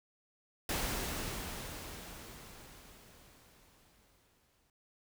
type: noise with exponential decay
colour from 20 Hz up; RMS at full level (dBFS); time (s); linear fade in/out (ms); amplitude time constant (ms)
pink; -34; 0.69-4.7; 2; 870
effects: none